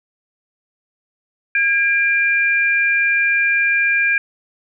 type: tone pair together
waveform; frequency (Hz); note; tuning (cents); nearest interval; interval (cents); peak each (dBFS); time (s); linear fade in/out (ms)
sine; 1627.3 / 2382; G#6 / D7; -36 / +24; perfect fifth; 660; -16 / -16; 1.55-4.18; 2
effects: none